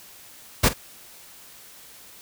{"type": "noise with echo", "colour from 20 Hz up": "pink", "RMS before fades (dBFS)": -17, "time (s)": [0.63, 0.69], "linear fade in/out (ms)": 10, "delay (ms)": 47, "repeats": 1, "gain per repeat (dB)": -15, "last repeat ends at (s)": 0.737, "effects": ["white hiss -47 dBFS RMS until 2.21 s"]}